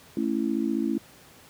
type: chord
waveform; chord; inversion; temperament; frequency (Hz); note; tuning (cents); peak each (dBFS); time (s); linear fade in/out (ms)
sine; A major; none; just; 220 / 275 / 330; A3 / C#4 / E4; 0 / -14 / +2; -28; 0.17-0.98; 2
effects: pink hiss -52 dBFS RMS until 1.49 s + high-pass 80 Hz 12 dB/octave